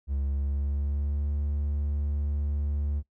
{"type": "tone with pitch glide", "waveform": "triangle", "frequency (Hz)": [69.3, 72.66], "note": ["C#2", "D2"], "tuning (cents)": [0, -18], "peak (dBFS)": -24, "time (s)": [0.07, 3.03], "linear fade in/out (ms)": 50, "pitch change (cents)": 82, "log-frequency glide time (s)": [0.21, 1.3], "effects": ["noise-tail reverb RT60 0.1 s tail -21 dB re dry"]}